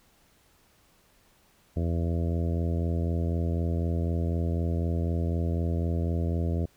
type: harmonic tone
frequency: 84 Hz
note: E2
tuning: 33 cents sharp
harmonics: 1 / 2 / 3 / 4 / 5 / 6 / 7 / 8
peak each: -26 / -32 / -36 / -38 / -40 / -42 / -43 / -44 dBFS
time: 1.76-6.66 s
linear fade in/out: 10 ms
effects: pink hiss -63 dBFS RMS until 6.76 s